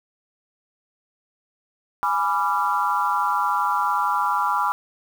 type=chord; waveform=sine; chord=G# diminished seventh; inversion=none; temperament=equal with one note detuned; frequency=830.6 / 987.8 / 1174.7 / 1374.5 Hz; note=G#5 / B5 / D6 / F6; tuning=0 / 0 / 0 / -28 cents; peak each=-26 / -23 / -24 / -26 dBFS; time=2.03-4.72 s; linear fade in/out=0 ms; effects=7-bit